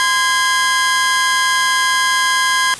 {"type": "tone pair together", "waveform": "sawtooth", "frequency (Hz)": [1032, 1633], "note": ["C6", "G#6"], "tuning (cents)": [-24, -30], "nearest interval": "minor sixth", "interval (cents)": 794, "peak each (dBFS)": -12, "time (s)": [0, 2.74], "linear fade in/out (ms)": 0, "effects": ["white hiss -31 dBFS RMS until 2.79 s", "resampled to 24000 Hz"]}